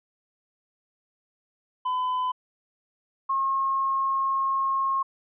triangle / sine tone pair in turn, 1009 / 1079.6 Hz, B5 / C#6, +37 / -46 cents, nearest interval minor second, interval 117 cents, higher second, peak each -22 dBFS, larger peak neither, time 1.85-2.32 / 3.29-5.03 s, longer second, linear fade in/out 10 ms, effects resampled to 8000 Hz

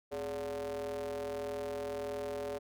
square ring-modulated tone, 79.2 Hz, D#2, 31 cents sharp, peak -34 dBFS, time 0.11-2.59 s, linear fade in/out 20 ms, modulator 496 Hz, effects none

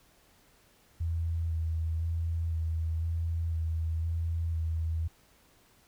sine tone with vibrato, 82 Hz, E2, 9 cents flat, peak -28 dBFS, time 1-5.08 s, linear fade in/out 10 ms, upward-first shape square, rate 0.99 Hz, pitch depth 19 cents each way, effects pink hiss -63 dBFS RMS until 5.87 s

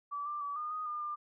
sine tone with pitch steps, 1153 / 1184 / 1147 / 1218 / 1244 / 1208 / 1198 Hz, D6 / D6 / D6 / D#6 / D#6 / D6 / D6, -32 / +14 / -41 / -37 / -1 / +48 / +34 cents, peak -35 dBFS, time 0.11-1.16 s, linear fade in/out 20 ms, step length 150 ms, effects none

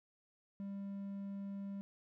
triangle tone, 198.2 Hz, G3, 19 cents sharp, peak -39 dBFS, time 0.6-1.81 s, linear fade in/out 0 ms, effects none

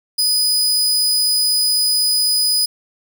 sawtooth tone, 4978 Hz, D#8, in tune, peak -11 dBFS, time 0.18-2.66 s, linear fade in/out 10 ms, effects 8-bit

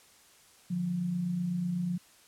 sine tone pair together, 149.63 / 177.7 Hz, D3 / F3, +33 / +30 cents, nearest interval minor third, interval 297 cents, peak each -39 / -29 dBFS, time 0.7-1.98 s, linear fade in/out 10 ms, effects white hiss -59 dBFS RMS until 2.27 s + low-pass 11000 Hz 12 dB/octave

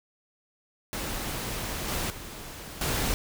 pink noise with level steps, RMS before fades -33 / -30 / -41 / -28 dBFS, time 0.93-3.14 s, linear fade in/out 0 ms, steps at 1.88 / 2.1 / 2.81 s, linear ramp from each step 2 ms, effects none

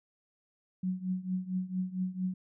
sine tone with tremolo, 184.8 Hz, F#3, 2 cents flat, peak -27 dBFS, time 0.83-2.34 s, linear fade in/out 5 ms, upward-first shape triangle, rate 4.4 Hz, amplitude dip 90%, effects none

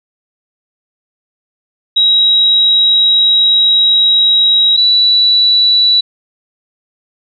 sine tone pair in turn, 3837 / 3945 Hz, A#7 / B7, +49 / -3 cents, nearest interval unison, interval 48 cents, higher second, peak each -6 dBFS, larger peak neither, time 1.96-4.77 / 4.77-6.01 s, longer first, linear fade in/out 10 ms, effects none

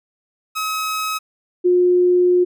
sawtooth / sine tone pair in turn, 1277 / 358.3 Hz, D#6 / F4, +45 / +44 cents, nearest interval octave + minor seventh, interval 2201 cents, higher first, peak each -17 / -11 dBFS, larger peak second, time 0.55-1.19 / 1.64-2.45 s, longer second, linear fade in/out 20 ms, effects none

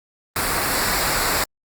pink noise with comb filter, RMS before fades -21 dBFS, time 0.36-1.44 s, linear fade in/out 2 ms, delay 0.32 ms, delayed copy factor -0.6, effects Opus 32 kbps

